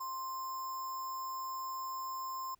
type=tone with sample-and-hold; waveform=sine; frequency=1046.5 Hz; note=C6; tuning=in tune; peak=-37 dBFS; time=0-2.55 s; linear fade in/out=10 ms; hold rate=6300 Hz; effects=pink hiss -75 dBFS RMS until 2.59 s